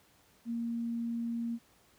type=tone; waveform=sine; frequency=233.1 Hz; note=A#3; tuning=in tune; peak=-32 dBFS; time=0.45-1.59 s; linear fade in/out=50 ms; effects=pink hiss -65 dBFS RMS until 1.98 s + high-pass 60 Hz 12 dB/octave